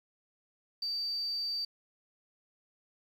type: tone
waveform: sine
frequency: 4635 Hz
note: D8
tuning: 24 cents flat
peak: -31 dBFS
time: 0.82-1.65 s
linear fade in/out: 5 ms
effects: tanh soft clip ceiling -27 dBFS + 10-bit